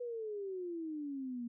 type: exponential sweep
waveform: sine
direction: down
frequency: 493.9 to 233.1 Hz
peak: -38 dBFS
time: 0-1.48 s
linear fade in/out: 10 ms
effects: none